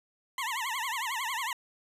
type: tone with vibrato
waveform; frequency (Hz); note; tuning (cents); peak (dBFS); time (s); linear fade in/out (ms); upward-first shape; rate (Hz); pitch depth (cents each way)
20% pulse; 985; B5; -5; -26; 0.38-1.53; 2; triangle; 11; 240
effects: resampled to 32000 Hz